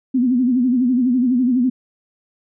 sine tone with vibrato, 250 Hz, B3, 21 cents sharp, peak -13 dBFS, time 0.14-1.7 s, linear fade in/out 10 ms, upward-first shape sine, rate 12 Hz, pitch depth 98 cents each way, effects none

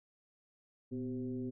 sine tone with frequency modulation, 252 Hz, B3, 35 cents sharp, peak -36 dBFS, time 0.91-1.51 s, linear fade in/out 20 ms, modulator 135 Hz, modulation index 0.91, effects none

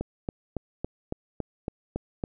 click train, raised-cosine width 2 ms, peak -16 dBFS, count 9, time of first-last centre 0.01-2.238 s, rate 3.59 Hz, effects none

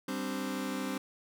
sawtooth chord, G suspended fourth, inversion none, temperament just, 196 / 261.3 / 294 Hz, G3 / C4 / D4, 0 / -2 / +2 cents, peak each -34 / -32 / -35 dBFS, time 0.08-0.98 s, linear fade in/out 5 ms, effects none

